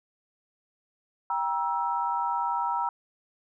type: chord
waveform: sine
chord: E diminished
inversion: first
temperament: just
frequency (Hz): 791.1 / 949.3 / 1318.5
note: G5 / Bb5 / E6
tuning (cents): +16 / +31 / 0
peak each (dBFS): -32 / -27 / -32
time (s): 1.3-2.89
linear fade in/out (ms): 2
effects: none